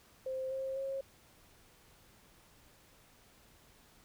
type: tone with pitch steps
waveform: sine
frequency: 523.3 / 532.1 / 541.1 Hz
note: C5 / C5 / C#5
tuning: 0 / +29 / -42 cents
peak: -35 dBFS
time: 0.26-1.01 s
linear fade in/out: 5 ms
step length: 250 ms
effects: pink hiss -63 dBFS RMS until 4.04 s